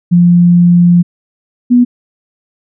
sine tone pair in turn, 174.5 / 244.6 Hz, F3 / B3, -1 / -16 cents, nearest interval tritone, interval 585 cents, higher second, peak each -3 dBFS, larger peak neither, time 0.11-1.03 / 1.7-1.85 s, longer first, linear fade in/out 20 ms, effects none

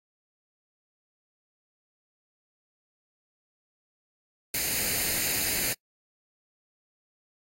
white noise with comb filter, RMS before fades -28 dBFS, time 4.54-5.73 s, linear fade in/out 2 ms, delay 0.44 ms, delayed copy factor +0.65, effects noise-tail reverb RT60 0.1 s tail -25 dB re dry + AAC 48 kbps

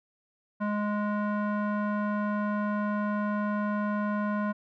square tone with low-pass filter, 208.1 Hz, G#3, 4 cents sharp, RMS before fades -29 dBFS, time 0.6-4.53 s, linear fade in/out 20 ms, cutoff 1300 Hz, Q 2.8, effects none

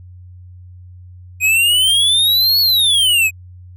square exponential two-way sweep, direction up then down, 2489 to 4435 to 2489 Hz, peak -11 dBFS, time 1.4-3.31 s, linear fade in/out 50 ms, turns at 2.6 s, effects added 90 Hz sine -35 dBFS peak until 3.76 s

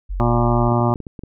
sine exponential sweep, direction down, 46.69 to 38.5 Hz, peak -22 dBFS, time 0.09-0.7 s, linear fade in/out 20 ms
harmonic tone, 119.2 Hz, A#2, 39 cents sharp, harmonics 1 / 2 / 3 / 5 / 6 / 7 / 8 / 9 / 10, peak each -18 / -21 / -23 / -25 / -26 / -26 / -27 / -28 / -28 dBFS, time 0.2-0.94 s, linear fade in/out 0 ms
clicks, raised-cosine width 3 ms, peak -20 dBFS, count 8, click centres 0.721 / 0.803 / 0.904 / 0.958 / 1.003 / 1.068 / 1.192 / 1.236 s
effects none

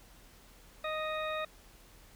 harmonic tone, 622.3 Hz, D#5, in tune, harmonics 1 / 2 / 3 / 4 / 6, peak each -36 / -38 / -43 / -43 / -44 dBFS, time 0.84-1.45 s, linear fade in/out 5 ms, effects added 41 Hz sine -59 dBFS peak until 2.15 s + pink hiss -59 dBFS RMS until 2.15 s

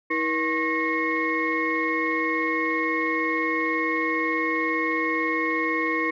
sine tone cluster, 321.8 / 478.3 / 1083 / 1861 / 2176 Hz, E4 / A#4 / C#6 / A#6 / C#7, -42 / +44 / -41 / -3 / -33 cents, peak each -27 / -30 / -28 / -28 / -27 dBFS, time 0.1-6.11 s, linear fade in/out 10 ms, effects tanh soft clip ceiling -13 dBFS

